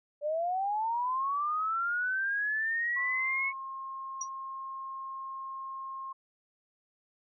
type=linear sweep; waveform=sine; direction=up; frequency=576 to 2217 Hz; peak=-28 dBFS; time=0.21-3.53 s; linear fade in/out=50 ms
type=tone; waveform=sine; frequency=1070 Hz; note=C6; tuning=38 cents sharp; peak=-37 dBFS; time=2.96-6.13 s; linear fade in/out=10 ms
type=tone with exponential decay; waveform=sine; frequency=5770 Hz; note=F#8; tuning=44 cents flat; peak=-29 dBFS; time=4.21-4.29 s; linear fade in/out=5 ms; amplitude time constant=16 ms
effects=none